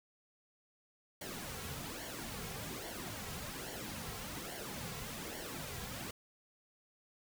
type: noise with flanger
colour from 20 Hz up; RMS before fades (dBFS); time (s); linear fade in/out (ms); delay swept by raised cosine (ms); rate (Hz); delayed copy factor
pink; -44; 1.21-6.11; 5; 0.79 to 3.39; 1.2; -0.65
effects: none